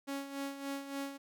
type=tone with tremolo; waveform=sawtooth; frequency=277.2 Hz; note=C#4; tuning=in tune; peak=-32 dBFS; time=0.07-1.18 s; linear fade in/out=20 ms; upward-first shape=sine; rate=3.5 Hz; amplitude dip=65%; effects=none